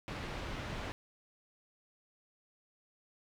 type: low-pass noise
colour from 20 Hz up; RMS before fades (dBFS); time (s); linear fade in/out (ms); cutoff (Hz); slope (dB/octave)
pink; -41; 0.08-0.92; 0; 3300; 12
effects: none